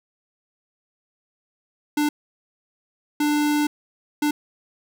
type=tone bursts at uneven times; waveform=square; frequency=296.3 Hz; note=D4; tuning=15 cents sharp; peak=-19 dBFS; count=3; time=1.97-2.09 / 3.2-3.67 / 4.22-4.31 s; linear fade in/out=5 ms; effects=none